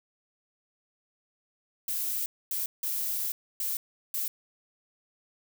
violet noise bursts at uneven times, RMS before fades -31 dBFS, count 5, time 1.88-2.26 / 2.51-2.66 / 2.83-3.32 / 3.6-3.77 / 4.14-4.28 s, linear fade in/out 2 ms, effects none

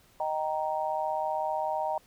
sine chord, Eb major, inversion none, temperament just, 622.3 / 777.8 / 933.4 Hz, Eb5 / G5 / Bb5, 0 / -14 / +2 cents, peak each -32 dBFS, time 0.2-1.98 s, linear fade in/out 2 ms, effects pink hiss -61 dBFS RMS until 2.06 s

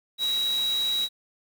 sine tone in noise, 3860 Hz, B7, 40 cents flat, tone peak -23 dBFS, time 0.18-1.09 s, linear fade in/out 50 ms, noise white, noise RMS -38 dBFS, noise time 0.18-1.09 s, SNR +12 dB, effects none

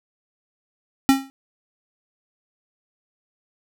square tone with exponential decay, 269.8 Hz, C#4, 47 cents flat, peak -9 dBFS, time 1.09-1.3 s, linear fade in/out 0 ms, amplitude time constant 45 ms, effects none

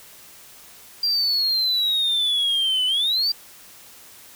sine exponential two-way sweep, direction down then up, 4773 to 2978 to 4773 Hz, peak -16 dBFS, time 1.03-3.32 s, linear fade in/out 5 ms, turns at 2.86 s, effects tanh soft clip ceiling -17 dBFS + white hiss -46 dBFS RMS until 4.35 s

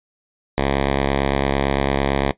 5% pulse tone, 68.9 Hz, C#2, 10 cents flat, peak -6 dBFS, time 0.58-2.31 s, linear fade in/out 0 ms, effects noise-tail reverb RT60 0.1 s tail -17 dB re dry + resampled to 8000 Hz

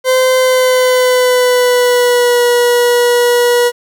40% pulse tone with pitch glide, 515 to 483.3 Hz, C5 to B4, -28 to -38 cents, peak -7 dBFS, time 0.04-3.72 s, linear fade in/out 50 ms, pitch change -110 cents, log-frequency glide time 0.37-2.43 s, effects 8-bit

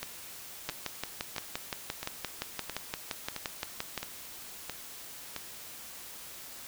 two click trains, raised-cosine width 0.2 ms, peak -18 / -15 dBFS, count 9 / 20, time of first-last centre 0.03-5.363 / 0.69-3.977 s, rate 1.5 / 5.78 Hz, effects white hiss -46 dBFS RMS until 6.67 s

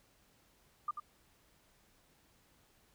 sine tone with echo, 1200 Hz, D6, 37 cents sharp, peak -32 dBFS, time 0.88-0.91 s, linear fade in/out 5 ms, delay 90 ms, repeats 1, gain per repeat -7 dB, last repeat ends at 1 s, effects pink hiss -69 dBFS RMS until 2.94 s

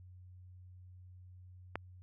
click, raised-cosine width 0.5 ms, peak -21 dBFS, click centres 1.756 s, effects added 91 Hz sine -52 dBFS peak until 2.02 s

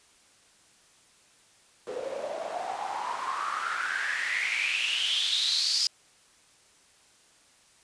white noise with band-pass filter sweep, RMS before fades -30 dBFS, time 1.87-5.87 s, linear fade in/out 0 ms, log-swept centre 460 to 5000 Hz, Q 7.9, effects white hiss -60 dBFS RMS until 7.83 s + resampled to 22050 Hz

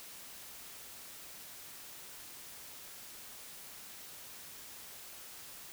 silence, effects white hiss -50 dBFS RMS until 5.72 s

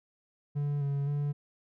triangle tone with pitch steps, 144.6 / 140.7 / 144.8 Hz, D3 / C#3 / D3, -27 / +26 / -24 cents, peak -26 dBFS, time 0.55-1.33 s, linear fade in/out 20 ms, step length 260 ms, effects none

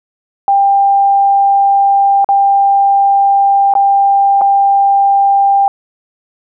sine tone with dropouts, 794 Hz, G5, 22 cents sharp, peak -6 dBFS, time 0.48-5.68 s, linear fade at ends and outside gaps 1 ms, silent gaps 2.245-2.289 / 3.738-3.752 / 4.412-4.417 s, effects none

